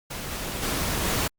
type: noise with level steps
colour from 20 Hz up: pink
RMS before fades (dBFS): -34 / -32 / -27 / -25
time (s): 0.1-1.28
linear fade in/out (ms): 10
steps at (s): 0.31 / 0.62 / 1.04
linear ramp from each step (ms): 10
effects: Opus 48 kbps